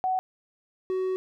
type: tone pair in turn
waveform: sine / triangle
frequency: 748 / 374 Hz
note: F#5 / F#4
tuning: +19 / +19 cents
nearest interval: octave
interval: 1200 cents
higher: first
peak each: -23 dBFS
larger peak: neither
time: 0.04-0.19 / 0.9-1.16 s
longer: second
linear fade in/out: 0 ms
effects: none